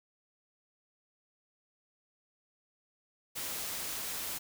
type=noise; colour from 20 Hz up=white; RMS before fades=-38 dBFS; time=3.35-4.39 s; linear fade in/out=20 ms; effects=none